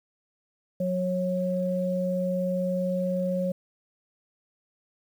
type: tone pair together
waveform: sine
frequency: 182.54 / 547 Hz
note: F#3 / C#5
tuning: -23 / -23 cents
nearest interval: octave + perfect fifth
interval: 1900 cents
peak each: -27 dBFS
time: 0.8-3.52 s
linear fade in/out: 5 ms
effects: 9-bit